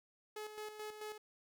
sawtooth tone with tremolo, 425.9 Hz, G#4, 44 cents sharp, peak -39 dBFS, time 0.36-1.18 s, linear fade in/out 5 ms, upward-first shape square, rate 4.6 Hz, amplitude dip 55%, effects none

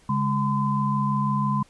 sine tone cluster, 140.1 / 206.1 / 1020 Hz, C#3 / G#3 / C6, +19 / -13 / -44 cents, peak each -25 dBFS, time 0.09-1.63 s, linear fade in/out 5 ms, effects pink hiss -57 dBFS RMS until 1.69 s + resampled to 24000 Hz

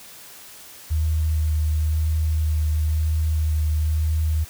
sine tone with vibrato, 77.78 Hz, D#2, in tune, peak -18 dBFS, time 0.9-4.45 s, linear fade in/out 20 ms, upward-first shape sine, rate 0.99 Hz, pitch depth 16 cents each way, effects white hiss -43 dBFS RMS until 4.49 s

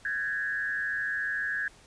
sine tone with frequency modulation, 1661.2 Hz, G#6, in tune, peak -28 dBFS, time 0.05-1.68 s, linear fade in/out 2 ms, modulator 132 Hz, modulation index 0.85, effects pink hiss -56 dBFS RMS until 1.86 s + resampled to 22050 Hz

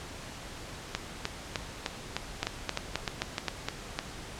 two click trains, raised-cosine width 0.2 ms, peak -11 / -12 dBFS, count 5 / 11, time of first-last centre 2.43-3.483 / 0.95-3.99 s, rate 3.8 / 3.29 Hz, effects pink hiss -43 dBFS RMS until 4.39 s + low-pass 8000 Hz 12 dB/octave

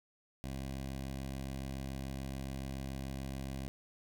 15% pulse tone with notch filter, 67 Hz, C2, 42 cents sharp, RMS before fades -41 dBFS, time 0.44-3.68 s, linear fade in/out 0 ms, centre 1300 Hz, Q 1.7, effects none

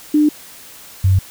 sine tone pair in turn, 300 / 94.66 Hz, D4 / F#2, +37 / +40 cents, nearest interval octave + minor sixth, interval 1997 cents, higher first, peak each -9 dBFS, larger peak neither, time 0.14-0.29 / 1.04-1.19 s, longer neither, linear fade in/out 5 ms, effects white hiss -39 dBFS RMS until 1.3 s

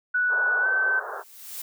sine tone with pitch glide, 1477 to 1536.2 Hz, F#6 to G6, -3 to -35 cents, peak -20 dBFS, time 0.14-1 s, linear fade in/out 10 ms, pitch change +68 cents, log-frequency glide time 0.61-0.67 s
white band-pass noise, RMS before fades -34 dBFS, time 0.28-1.24 s, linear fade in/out 50 ms, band 390 to 1600 Hz, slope 96 dB/octave
blue noise with exponential growth, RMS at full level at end -33 dBFS, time 0.83-1.62 s, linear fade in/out 5 ms, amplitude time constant 170 ms
effects none

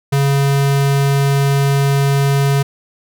square tone, 139.3 Hz, C#3, 9 cents sharp, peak -12 dBFS, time 0.12-2.63 s, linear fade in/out 10 ms, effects none

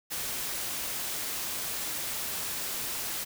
white noise, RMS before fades -34 dBFS, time 0.1-3.25 s, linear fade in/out 20 ms, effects none

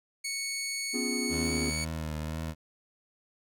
15% pulse tone with pitch glide, 2217 to 2239 Hz, C#7 to C#7, 0 to +17 cents, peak -25 dBFS, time 0.24-1.85 s, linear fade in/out 10 ms, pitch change +17 cents, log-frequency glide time 1.42-1.5 s
triangle chord, C# dominant seventh, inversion third, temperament equal, 246.9 / 277.2 / 349.2 / 415.3 Hz, B3 / C#4 / E#4 / G#4, 0 / 0 / 0 / 0 cents, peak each -31 / -35 / -37 / -36 dBFS, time 0.93-1.71 s, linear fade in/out 20 ms
20% pulse tone with vibrato, 78.6 Hz, D#2, 18 cents sharp, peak -28 dBFS, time 1.29-2.55 s, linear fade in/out 50 ms, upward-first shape triangle, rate 2 Hz, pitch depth 55 cents each way
effects none

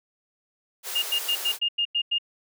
white high-pass noise, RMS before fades -33 dBFS, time 0.83-1.59 s, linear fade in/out 50 ms, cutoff 340 Hz, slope 96 dB/octave
sine tone bursts, 2832 Hz, F7, 23 cents sharp, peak -21 dBFS, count 8, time 0.95-2.185 s, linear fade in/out 10 ms, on 73 ms, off 93 ms
effects none

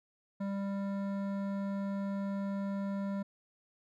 triangle tone with hard clipping, 197.8 Hz, G3, 16 cents sharp, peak -35 dBFS, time 0.4-3.23 s, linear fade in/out 10 ms, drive 17 dB, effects none

